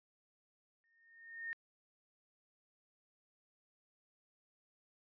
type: tone with exponential growth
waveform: sine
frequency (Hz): 1835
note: A#6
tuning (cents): -28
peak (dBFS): -37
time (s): 0.84-1.53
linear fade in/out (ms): 0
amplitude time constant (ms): 150
effects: resampled to 11025 Hz